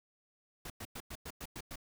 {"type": "noise bursts", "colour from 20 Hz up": "pink", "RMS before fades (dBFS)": -44, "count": 8, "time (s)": [0.65, 1.758], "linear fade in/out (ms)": 5, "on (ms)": 51, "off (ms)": 100, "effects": []}